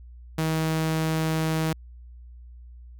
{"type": "tone", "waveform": "sawtooth", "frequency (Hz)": 159.3, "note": "D#3", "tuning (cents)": 41, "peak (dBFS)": -19, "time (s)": [0.38, 1.73], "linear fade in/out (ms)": 5, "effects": ["added 60 Hz sine -42 dBFS peak until 2.99 s"]}